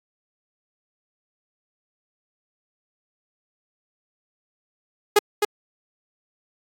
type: tone with echo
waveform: sawtooth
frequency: 415.3 Hz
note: G#4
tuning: in tune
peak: -8 dBFS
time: 5.16-5.19 s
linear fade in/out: 5 ms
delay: 260 ms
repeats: 1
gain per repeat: -5 dB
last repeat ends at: 5.45 s
effects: AAC 48 kbps